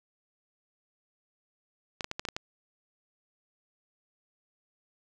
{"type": "clicks", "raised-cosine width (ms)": 0.2, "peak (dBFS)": -16, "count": 7, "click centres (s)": [2.008, 2.044, 2.114, 2.195, 2.252, 2.287, 2.365], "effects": []}